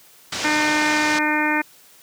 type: low-pass noise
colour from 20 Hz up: white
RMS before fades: -27 dBFS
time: 0.32-1.19 s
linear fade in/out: 5 ms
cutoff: 6200 Hz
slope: 24 dB/octave
type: harmonic tone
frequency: 302.9 Hz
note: D#4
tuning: 46 cents flat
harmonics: 1 / 2 / 3 / 4 / 5 / 6 / 7 / 8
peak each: -23 / -31 / -24 / -32 / -26 / -24 / -27 / -27 dBFS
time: 0.44-1.62 s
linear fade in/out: 10 ms
effects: white hiss -50 dBFS RMS until 2.02 s + high-pass 100 Hz 12 dB/octave